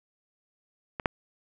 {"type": "clicks", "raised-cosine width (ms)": 0.5, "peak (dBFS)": [-18, -8], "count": 2, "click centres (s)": [0.998, 1.058], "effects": []}